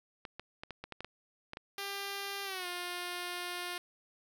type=clicks; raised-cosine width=0.3 ms; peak=-26 dBFS; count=10; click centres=0.252 / 0.396 / 0.635 / 0.707 / 0.84 / 0.923 / 1.006 / 1.046 / 1.534 / 1.571 s
type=tone with pitch glide; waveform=5% pulse; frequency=397.8 to 354.4 Hz; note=G4 to F4; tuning=+25 to +25 cents; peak=-26 dBFS; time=1.78-3.78 s; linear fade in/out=2 ms; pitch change=-200 cents; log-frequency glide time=2.44-2.67 s
effects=none